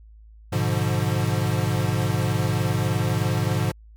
square chord, G# diminished seventh, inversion none, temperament equal, 103.83 / 123.47 / 146.83 / 174.61 Hz, G#2 / B2 / D3 / F3, 0 / 0 / 0 / 0 cents, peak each -25 / -26 / -28 / -29 dBFS, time 0.52-3.72 s, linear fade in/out 10 ms, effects added 54 Hz sine -44 dBFS peak until 3.96 s + MP3 96 kbps

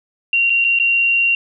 sine tone with dropouts, 2758 Hz, F7, 22 cents flat, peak -12 dBFS, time 0.33-1.35 s, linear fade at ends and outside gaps 2 ms, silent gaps 0.498-0.502 / 0.643-0.647 / 0.789-0.798 s, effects none

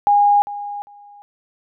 sine tone with echo, 818 Hz, G#5, 26 cents flat, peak -10 dBFS, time 0.07-0.42 s, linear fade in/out 0 ms, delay 400 ms, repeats 2, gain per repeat -15 dB, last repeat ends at 1.22 s, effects none

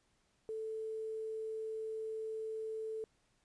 sine tone with quantisation, 440 Hz, A4, in tune, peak -38 dBFS, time 0.49-3.04 s, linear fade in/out 0 ms, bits 11, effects pink hiss -75 dBFS RMS until 3.44 s + resampled to 22050 Hz

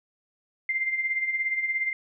sine tone with tremolo, 2093 Hz, C7, in tune, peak -22 dBFS, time 0.69-1.93 s, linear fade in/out 2 ms, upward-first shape sine, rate 17 Hz, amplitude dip 60%, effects none

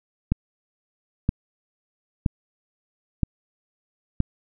click train, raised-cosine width 5 ms, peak -7 dBFS, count 5, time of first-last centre 0.32-4.203 s, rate 1.03 Hz, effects none

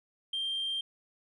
sine tone, 3174 Hz, G7, 21 cents sharp, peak -29 dBFS, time 0.33-0.81 s, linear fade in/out 5 ms, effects tanh soft clip ceiling -28 dBFS

